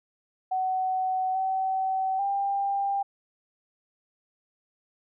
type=tone with pitch steps; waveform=sine; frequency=750 / 762 / 795 Hz; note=F#5 / G5 / G5; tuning=+23 / -49 / +24 cents; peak=-24 dBFS; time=0.51-3.03 s; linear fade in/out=10 ms; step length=840 ms; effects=none